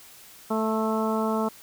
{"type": "harmonic tone with a mistuned harmonic", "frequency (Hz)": 220, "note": "A3", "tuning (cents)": 0, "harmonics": [1, 2, 3, 4, 5, 6], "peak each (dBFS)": [-26, -29, -31, -32, -33, -34], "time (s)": [0.5, 1.49], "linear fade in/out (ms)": 10, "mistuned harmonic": 5, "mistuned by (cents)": -19, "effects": ["white hiss -49 dBFS RMS until 1.62 s"]}